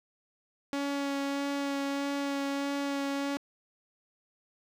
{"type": "tone with vibrato", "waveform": "sawtooth", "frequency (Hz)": 280, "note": "C#4", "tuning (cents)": 18, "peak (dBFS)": -26, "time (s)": [0.73, 3.37], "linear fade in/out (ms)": 0, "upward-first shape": "sine", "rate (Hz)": 1.6, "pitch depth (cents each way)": 12, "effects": ["low-pass 7000 Hz 12 dB/octave", "10-bit"]}